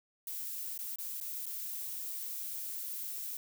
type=noise with dropouts; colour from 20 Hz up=violet; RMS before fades=-40 dBFS; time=0.27-3.37 s; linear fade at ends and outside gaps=2 ms; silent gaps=0.778-0.789 / 0.959-0.985 / 1.202-1.211 / 1.458-1.464 s; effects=none